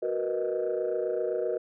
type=chord; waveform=sine; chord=B major seventh; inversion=second; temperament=equal; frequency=370 / 466.2 / 493.9 / 622.3 Hz; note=F#4 / A#4 / B4 / D#5; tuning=0 / 0 / 0 / 0 cents; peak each=-31 / -30 / -32 / -32 dBFS; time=0.02-1.58 s; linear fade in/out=10 ms; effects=tanh soft clip ceiling -20 dBFS